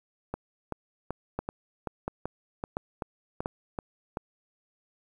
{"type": "two click trains", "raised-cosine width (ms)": 1, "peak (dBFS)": [-18, -16], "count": [11, 4], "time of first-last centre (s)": [[0.34, 4.171], [1.39, 3.459]], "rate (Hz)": [2.61, 1.45], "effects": ["9-bit"]}